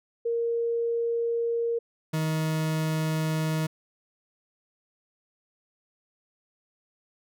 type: tone pair in turn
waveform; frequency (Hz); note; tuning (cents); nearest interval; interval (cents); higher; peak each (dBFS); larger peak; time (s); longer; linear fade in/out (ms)
sine / 40% pulse; 466.2 / 157.57; A#4 / D#3; 0 / +22; octave + perfect fifth; 1878; first; -24; neither; 0.25-1.79 / 2.13-3.67; neither; 10
effects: none